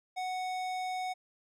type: tone with tanh clipping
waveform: sine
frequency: 740 Hz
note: F#5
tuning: in tune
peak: -35 dBFS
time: 0.16-1.14 s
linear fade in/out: 20 ms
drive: 18 dB
effects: none